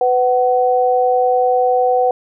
sine tone pair together, 500.6 / 750 Hz, B4 / F#5, +23 / +23 cents, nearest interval perfect fifth, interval 700 cents, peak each -14 dBFS, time 0.01-2.11 s, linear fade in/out 2 ms, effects none

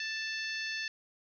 harmonic tone, 882 Hz, A5, 4 cents sharp, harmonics 2 / 3 / 4 / 5 / 6 / 7, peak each -37 / -40 / -45 / -42 / -46 / -50 dBFS, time 0-0.88 s, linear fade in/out 2 ms, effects none

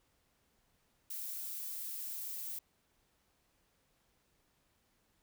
violet noise, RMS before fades -42 dBFS, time 1.1-2.59 s, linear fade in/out 5 ms, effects pink hiss -75 dBFS RMS until 5.22 s

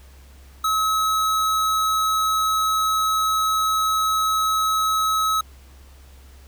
square tone, 1285 Hz, E6, 45 cents flat, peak -19 dBFS, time 0.64-5.41 s, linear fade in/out 5 ms, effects added 67 Hz sine -44 dBFS peak until 6.47 s + pink hiss -53 dBFS RMS until 6.47 s

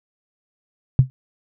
sine tone with exponential decay, 130 Hz, C3, 11 cents flat, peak -4 dBFS, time 0.99-1.1 s, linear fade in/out 0 ms, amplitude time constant 22 ms, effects none

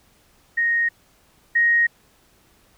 sine tone pair in turn, 1864.7 / 1874.2 Hz, A#6 / A#6, 0 / +9 cents, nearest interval unison, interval 9 cents, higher second, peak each -17 / -14 dBFS, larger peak second, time 0.57-0.89 / 1.55-1.87 s, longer neither, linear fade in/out 10 ms, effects pink hiss -58 dBFS RMS until 2.77 s

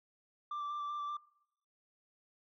sine tone with vibrato, 1174.7 Hz, D6, in tune, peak -34 dBFS, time 0.51-1.17 s, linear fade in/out 5 ms, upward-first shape square, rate 5.2 Hz, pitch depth 13 cents each way, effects noise-tail reverb RT60 0.7 s tail -22 dB re dry + tanh soft clip ceiling -36 dBFS

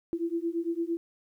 sine beating tone pair, 331.9 / 340.7 Hz, E4 / F4, +12 / -43 cents, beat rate 8.8 Hz, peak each -31 dBFS, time 0.13-0.97 s, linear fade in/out 0 ms, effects 11-bit

